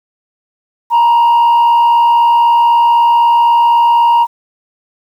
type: tone with frequency modulation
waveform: sine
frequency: 940 Hz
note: A#5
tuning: 14 cents sharp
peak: -3 dBFS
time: 0.9-4.27 s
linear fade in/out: 50 ms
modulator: 63.9 Hz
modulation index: 0.35
effects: tanh soft clip ceiling -5 dBFS + 7-bit